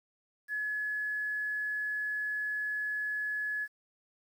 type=tone with quantisation; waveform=sine; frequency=1700 Hz; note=G#6; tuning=40 cents sharp; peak=-31 dBFS; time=0.48-3.68 s; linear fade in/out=50 ms; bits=10; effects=none